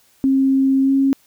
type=tone with pitch glide; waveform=sine; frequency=268.4 to 271.8 Hz; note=C4 to C#4; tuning=+44 to -34 cents; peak=-12 dBFS; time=0.24-1.13 s; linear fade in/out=0 ms; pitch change=+22 cents; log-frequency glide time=0.83-0.92 s; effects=white hiss -56 dBFS RMS until 1.26 s